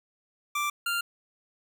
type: tone pair in turn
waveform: 25% pulse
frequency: 1174.7 / 1393.3 Hz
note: D6 / F6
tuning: 0 / -4 cents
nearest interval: minor third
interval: 296 cents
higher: second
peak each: -23 dBFS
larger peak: neither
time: 0.55-0.7 / 0.86-1.01 s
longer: neither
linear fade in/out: 5 ms
effects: none